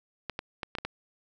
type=clicks; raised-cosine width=0.3 ms; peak=-17 dBFS; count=6; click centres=0.297 / 0.391 / 0.632 / 0.752 / 0.785 / 0.85 s; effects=none